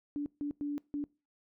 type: tone bursts at uneven times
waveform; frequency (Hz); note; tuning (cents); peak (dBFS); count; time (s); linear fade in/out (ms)
sine; 290; D4; -22; -32; 4; 0.16-0.26 / 0.41-0.51 / 0.61-0.78 / 0.94-1.04; 0
effects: noise-tail reverb RT60 0.3 s tail -23 dB re dry